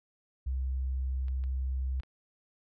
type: tone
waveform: sine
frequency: 65.2 Hz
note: C2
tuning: 5 cents flat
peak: -29 dBFS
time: 0.46-2.01 s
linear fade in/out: 10 ms
type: clicks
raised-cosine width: 0.3 ms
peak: -39 dBFS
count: 4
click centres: 1.283 / 1.439 / 2 / 2.034 s
effects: none